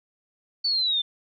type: linear sweep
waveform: sine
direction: down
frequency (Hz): 4537 to 3520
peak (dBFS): -21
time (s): 0.64-1.02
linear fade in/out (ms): 10
effects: none